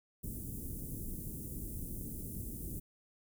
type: band-stop noise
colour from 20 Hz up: pink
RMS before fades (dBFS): -42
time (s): 0.23-2.8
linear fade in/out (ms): 10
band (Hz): 330 to 9900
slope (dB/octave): 24
effects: none